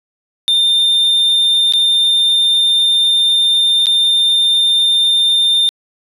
triangle tone with dropouts, 3608 Hz, A7, 43 cents sharp, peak -8 dBFS, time 0.48-5.69 s, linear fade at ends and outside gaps 0 ms, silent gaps 1.724-1.736 / 3.858-3.868 s, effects resampled to 32000 Hz

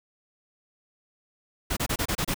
pink noise bursts, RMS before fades -27 dBFS, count 7, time 1.7-2.344 s, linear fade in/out 10 ms, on 68 ms, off 28 ms, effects none

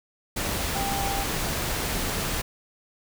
sine tone in noise, 791 Hz, G5, 15 cents sharp, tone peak -29 dBFS, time 0.75-1.24 s, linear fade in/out 10 ms, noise pink, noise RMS -28 dBFS, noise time 0.36-2.42 s, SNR -4 dB, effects none

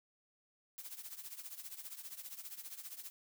blue noise with tremolo, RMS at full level -45 dBFS, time 0.78-3.1 s, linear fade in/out 0 ms, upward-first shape triangle, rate 15 Hz, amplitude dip 85%, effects none

